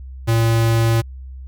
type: tone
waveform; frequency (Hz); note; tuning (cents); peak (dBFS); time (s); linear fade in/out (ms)
square; 114.3; A#2; -34; -14; 0.27-1.02; 20
effects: added 65 Hz sine -31 dBFS peak until 1.47 s